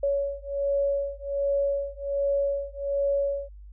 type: beating tone pair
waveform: sine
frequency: 560 / 561.3 Hz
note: C#5 / C#5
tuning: +18 / +22 cents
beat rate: 1.3 Hz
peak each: -27 dBFS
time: 0.03-3.49 s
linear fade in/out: 5 ms
effects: added 50 Hz sine -42 dBFS peak until 3.72 s